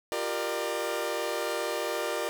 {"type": "chord", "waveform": "sawtooth", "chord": "G minor seventh", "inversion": "third", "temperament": "equal with one note detuned", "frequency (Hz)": [349.2, 392, 466.2, 599.3], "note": ["F4", "G4", "Bb4", "D5"], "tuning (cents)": [0, 0, 0, 35], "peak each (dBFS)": [-33, -33, -30, -29], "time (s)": [0.12, 2.29], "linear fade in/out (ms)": 0, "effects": []}